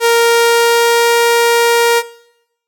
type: tone with pitch glide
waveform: sawtooth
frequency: 466.2 to 469.2 Hz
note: A#4 to A#4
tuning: 0 to +11 cents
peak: -4 dBFS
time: 0-2.03 s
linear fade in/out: 50 ms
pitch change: +11 cents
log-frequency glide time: 0.17-1.13 s
effects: noise-tail reverb RT60 0.8 s tail -19 dB re dry